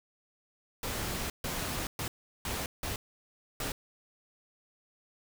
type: noise bursts at uneven times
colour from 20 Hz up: pink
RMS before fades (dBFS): -35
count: 6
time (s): 0.83-1.3 / 1.44-1.87 / 1.99-2.08 / 2.45-2.66 / 2.83-2.96 / 3.6-3.72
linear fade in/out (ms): 2
effects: none